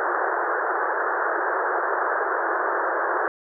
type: band-pass noise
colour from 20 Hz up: white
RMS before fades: -24 dBFS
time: 0-3.28 s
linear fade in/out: 0 ms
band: 340 to 1700 Hz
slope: 96 dB/octave
effects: none